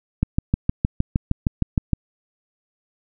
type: click train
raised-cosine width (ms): 5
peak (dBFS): -5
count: 12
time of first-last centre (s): 0.23-1.933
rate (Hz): 6.46
effects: none